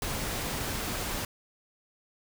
pink noise, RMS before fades -33 dBFS, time 0.02-1.25 s, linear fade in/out 2 ms, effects none

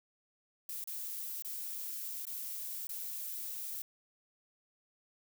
violet noise with dropouts, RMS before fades -41 dBFS, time 0.69-3.82 s, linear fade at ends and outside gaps 2 ms, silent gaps 0.841-0.874 / 1.423-1.447 / 2.253-2.268 / 2.87-2.892 s, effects none

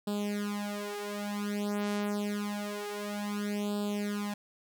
sawtooth tone with flanger, 205.8 Hz, G#3, 16 cents flat, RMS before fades -34 dBFS, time 0.07-4.34 s, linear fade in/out 5 ms, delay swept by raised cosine 0.24 to 4.84 ms, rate 0.27 Hz, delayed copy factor +0.95, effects none

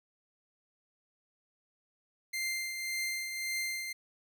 sawtooth tone with tremolo, 2093 Hz, C7, in tune, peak -28 dBFS, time 2.33-3.93 s, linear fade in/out 10 ms, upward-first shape triangle, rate 1.8 Hz, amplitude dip 50%, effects none

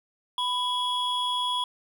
triangle tone pair together, 993 / 3340 Hz, B5 / G#7, +9 / +9 cents, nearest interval octave + major sixth, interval 2100 cents, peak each -26 dBFS, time 0.38-1.64 s, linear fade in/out 2 ms, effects none

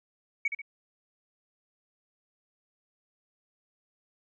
sine tone with echo, 2245 Hz, C#7, 21 cents sharp, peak -23 dBFS, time 0.45-0.48 s, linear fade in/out 5 ms, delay 69 ms, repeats 2, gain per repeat -7 dB, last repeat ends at 0.618 s, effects tanh soft clip ceiling -19 dBFS

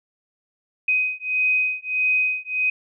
sine beating tone pair, 2510 / 2511.6 Hz, D#7 / D#7, +15 / +16 cents, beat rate 1.6 Hz, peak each -22 dBFS, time 0.88-2.7 s, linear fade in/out 5 ms, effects none

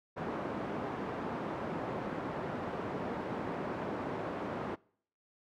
pink band-pass noise, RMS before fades -38 dBFS, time 0.16-4.76 s, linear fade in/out 20 ms, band 190 to 1100 Hz, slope 12 dB/octave, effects noise-tail reverb RT60 0.6 s tail -25 dB re dry

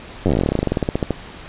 slowing click train, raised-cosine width 2 ms, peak -4 dBFS, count 26, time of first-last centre 0.26-1.107 s, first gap 10 ms, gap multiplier 1.09, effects pink hiss -37 dBFS RMS until 1.48 s + resampled to 8000 Hz

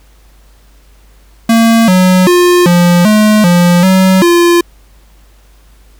square tone with pitch steps, 228 / 184.2 / 354.8 / 175 / 213.2 / 175.3 / 188.3 / 345.3 Hz, A#3 / F#3 / F4 / F3 / G#3 / F3 / F#3 / F4, -38 / -7 / +27 / +4 / +46 / +7 / +31 / -20 cents, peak -5 dBFS, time 1.49-4.61 s, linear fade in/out 5 ms, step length 390 ms, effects added 50 Hz sine -40 dBFS peak until 5.99 s + pink hiss -49 dBFS RMS until 5.99 s

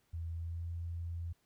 sine tone with pitch glide, 83 to 84.79 Hz, E2 to E2, +12 to +49 cents, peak -37 dBFS, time 0.13-1.33 s, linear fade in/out 10 ms, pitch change +37 cents, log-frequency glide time 0.3-0.67 s, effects pink hiss -75 dBFS RMS until 1.45 s

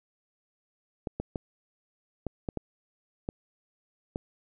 clicks, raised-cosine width 2 ms, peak -18 dBFS, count 8, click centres 1.072 / 1.2 / 1.358 / 2.267 / 2.488 / 2.573 / 3.289 / 4.159 s, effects none

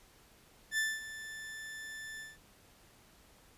40% pulse tone with ADSR envelope, 1761 Hz, A6, 1 cent sharp, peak -28 dBFS, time 0.71-2.38 s, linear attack 69 ms, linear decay 220 ms, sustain -14 dB, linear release 180 ms, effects pink hiss -62 dBFS RMS until 3.57 s + resampled to 32000 Hz

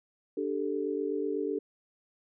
sine chord, D suspended fourth, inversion none, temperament equal, 293.7 / 392 / 440 Hz, D4 / G4 / A4, 0 / 0 / 0 cents, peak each -34 / -33 / -33 dBFS, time 0.37-1.59 s, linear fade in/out 5 ms, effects none

